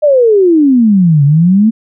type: exponential two-way sweep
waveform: sine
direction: down then up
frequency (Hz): 618 to 138.59 to 229.5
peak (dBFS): -4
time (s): 0.02-1.71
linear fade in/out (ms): 20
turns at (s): 1.24
effects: none